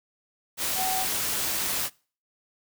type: tone in noise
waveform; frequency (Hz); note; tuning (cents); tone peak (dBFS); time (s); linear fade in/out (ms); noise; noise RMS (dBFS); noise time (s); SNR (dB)
sine; 755; F#5; +35; -28; 0.75-1.06; 50; white; -28; 0.57-1.9; -3
effects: noise-tail reverb RT60 0.4 s tail -24 dB re dry